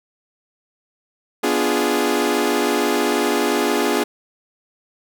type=chord; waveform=sawtooth; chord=B diminished seventh; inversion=none; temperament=equal; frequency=246.9 / 293.7 / 349.2 / 415.3 Hz; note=B3 / D4 / F4 / Ab4; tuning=0 / 0 / 0 / 0 cents; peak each=-20 / -19 / -19 / -17 dBFS; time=1.43-4.04 s; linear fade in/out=10 ms; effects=none